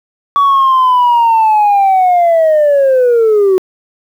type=linear sweep; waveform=sine; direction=down; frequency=1139 to 367.7 Hz; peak=-4 dBFS; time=0.36-3.58 s; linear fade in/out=0 ms; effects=tanh soft clip ceiling -4 dBFS + 7-bit